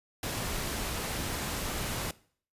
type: noise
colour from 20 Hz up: pink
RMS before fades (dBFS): -34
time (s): 0.23-2.11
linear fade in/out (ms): 2
effects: noise-tail reverb RT60 0.5 s tail -20 dB re dry + resampled to 32000 Hz